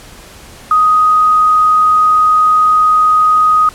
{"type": "tone with quantisation", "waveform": "sine", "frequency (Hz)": 1250, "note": "D#6", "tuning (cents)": 8, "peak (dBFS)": -6, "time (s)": [0.71, 3.69], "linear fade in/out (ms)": 2, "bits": 6, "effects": ["pink hiss -36 dBFS RMS until 3.74 s", "low-pass 12000 Hz 12 dB/octave"]}